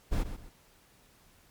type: noise with echo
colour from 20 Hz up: brown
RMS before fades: -27 dBFS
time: 0.11-0.24 s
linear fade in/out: 20 ms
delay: 130 ms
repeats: 2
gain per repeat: -10 dB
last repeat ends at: 0.5 s
effects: pink hiss -62 dBFS RMS until 1.5 s + MP3 96 kbps